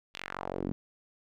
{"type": "tone with band-pass filter sweep", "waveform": "sawtooth", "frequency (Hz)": 46.25, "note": "F#1", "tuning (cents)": 0, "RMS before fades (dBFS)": -37, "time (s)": [0.14, 0.72], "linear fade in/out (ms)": 0, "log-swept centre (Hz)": [3400, 220], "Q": 2, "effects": []}